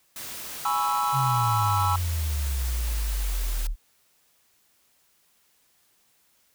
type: noise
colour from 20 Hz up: white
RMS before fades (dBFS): -37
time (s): 0.16-3.67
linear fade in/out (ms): 2
type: chord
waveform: triangle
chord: C# minor seventh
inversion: second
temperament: equal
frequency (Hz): 830.6 / 987.8 / 1108.7 / 1318.5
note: G#5 / B5 / C#6 / E6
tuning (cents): 0 / 0 / 0 / 0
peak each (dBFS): -26 / -27 / -28 / -25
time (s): 0.65-1.96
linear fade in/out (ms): 2
type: exponential sweep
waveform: sine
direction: down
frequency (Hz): 137.2 to 36.18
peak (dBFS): -24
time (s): 1.12-3.76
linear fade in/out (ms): 50
effects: white hiss -65 dBFS RMS until 6.54 s